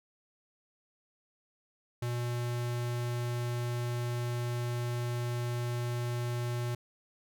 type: tone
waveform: square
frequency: 120.7 Hz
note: B2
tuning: 39 cents flat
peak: -32 dBFS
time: 2.02-6.75 s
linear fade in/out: 5 ms
effects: none